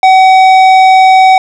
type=tone with tanh clipping; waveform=triangle; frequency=756 Hz; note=F#5; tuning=37 cents sharp; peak=-3 dBFS; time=0.03-1.38 s; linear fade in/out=2 ms; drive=16 dB; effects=none